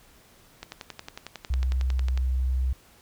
click train, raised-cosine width 0.2 ms, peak -19 dBFS, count 18, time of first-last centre 0.63-2.175 s, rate 11 Hz
sine tone, 64.2 Hz, C2, 32 cents flat, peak -22 dBFS, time 1.5-2.73 s, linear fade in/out 5 ms
effects pink hiss -56 dBFS RMS until 3.01 s

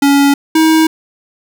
square tone pair in turn, 281.1 / 318.6 Hz, C#4 / D#4, +24 / +41 cents, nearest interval major second, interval 217 cents, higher second, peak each -7 dBFS, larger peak neither, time 0.02-0.34 / 0.55-0.87 s, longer neither, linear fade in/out 5 ms, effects none

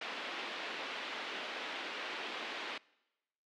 white band-pass noise, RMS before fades -42 dBFS, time 0.01-2.78 s, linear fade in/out 5 ms, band 260 to 3400 Hz, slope 24 dB/octave, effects noise-tail reverb RT60 1.0 s tail -24 dB re dry

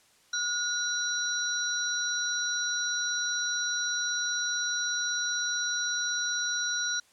sine tone cluster, 1441 / 3975 / 5730 Hz, F#6 / B7 / F8, -46 / +10 / +44 cents, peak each -31 / -32 / -32 dBFS, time 0.33-7 s, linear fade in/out 5 ms, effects white hiss -62 dBFS RMS until 7.12 s + low-pass 9000 Hz 12 dB/octave

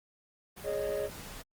pink noise, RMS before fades -45 dBFS, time 0.56-1.43 s, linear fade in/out 20 ms
triangle chord, Ab suspended fourth, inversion none, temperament equal with one note detuned, 415.3 / 554.4 / 615.5 Hz, Ab4 / Db5 / Eb5, 0 / 0 / -19 cents, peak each -33 dBFS, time 0.63-1.1 s, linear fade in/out 50 ms
effects Opus 32 kbps

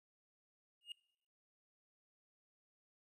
triangle tone with exponential growth, 2851 Hz, F7, 35 cents sharp, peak -39 dBFS, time 0.81-0.92 s, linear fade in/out 2 ms, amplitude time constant 22 ms, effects noise-tail reverb RT60 0.7 s tail -22 dB re dry + resampled to 32000 Hz

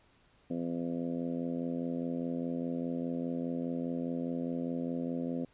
harmonic tone, 84.9 Hz, F2, 48 cents flat, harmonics 2 / 3 / 4 / 5 / 6 / 7 / 8, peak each -40 / -34 / -44 / -46 / -42 / -47 / -51 dBFS, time 0.5-5.45 s, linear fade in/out 5 ms, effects pink hiss -66 dBFS RMS until 5.53 s + resampled to 8000 Hz

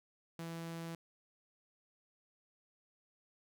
sawtooth tone, 166.1 Hz, E3, 13 cents sharp, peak -38 dBFS, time 0.39-0.95 s, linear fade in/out 2 ms, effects none

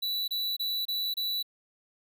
square tone bursts, 3951 Hz, B7, in tune, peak -29 dBFS, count 5, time 0.02-1.428 s, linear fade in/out 10 ms, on 260 ms, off 27 ms, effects none

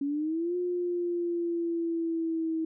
sine exponential two-way sweep, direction up then down, 277.2 to 357.9 to 320.9 Hz, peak -27 dBFS, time 0.01-2.65 s, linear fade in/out 5 ms, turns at 0.56 s, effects none

